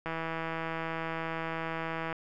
click train, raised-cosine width 0.5 ms, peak -20 dBFS, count 338, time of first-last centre 0.06-2.127 s, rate 163 Hz, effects none

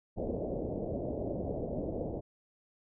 white low-pass noise, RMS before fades -36 dBFS, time 0.16-2.21 s, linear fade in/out 20 ms, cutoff 640 Hz, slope 48 dB/octave, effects none

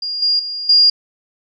sine tone with level steps, 4827 Hz, D8, 47 cents sharp, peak -20 / -12 / -22 / -7 dBFS, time 0.02-0.9 s, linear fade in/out 5 ms, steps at 0.22 / 0.39 / 0.69 s, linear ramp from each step 5 ms, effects none

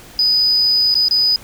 sine tone with dropouts, 4978 Hz, D#8, in tune, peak -10 dBFS, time 0.19-1.36 s, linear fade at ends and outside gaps 1 ms, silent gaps 0.942-0.953 / 1.084-1.11 s, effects tanh soft clip ceiling -8 dBFS + pink hiss -40 dBFS RMS until 1.43 s

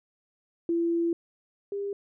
sine tone pair in turn, 337.5 / 401.4 Hz, E4 / G4, +41 / +41 cents, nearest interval minor third, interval 300 cents, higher second, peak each -23 / -29 dBFS, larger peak first, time 0.69-1.13 / 1.72-1.93 s, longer first, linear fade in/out 2 ms, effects none

